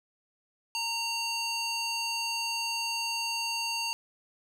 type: tone with band-pass filter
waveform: square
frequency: 920 Hz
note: A#5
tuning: 23 cents flat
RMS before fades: -32 dBFS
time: 0.75-3.93 s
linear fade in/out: 0 ms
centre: 4500 Hz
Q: 1.4
effects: 10-bit